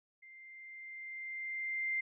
sine tone with level ramp, 2093 Hz, C7, in tune, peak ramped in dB -53 to -31 dBFS, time 0.22-2.01 s, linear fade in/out 10 ms, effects none

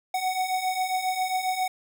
square beating tone pair, 740 / 747.4 Hz, F#5 / F#5, 0 / +17 cents, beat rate 7.4 Hz, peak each -31 / -27 dBFS, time 0.14-1.68 s, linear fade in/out 5 ms, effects none

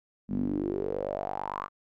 sawtooth tone with band-pass filter sweep, 48.9 Hz, G1, 4 cents flat, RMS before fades -32 dBFS, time 0.28-1.69 s, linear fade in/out 50 ms, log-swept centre 210 to 1200 Hz, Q 6.5, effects none

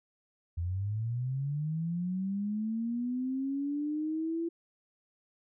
sine linear sweep, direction up, 82.41 to 338 Hz, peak -30 dBFS, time 0.57-4.49 s, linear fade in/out 10 ms, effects none

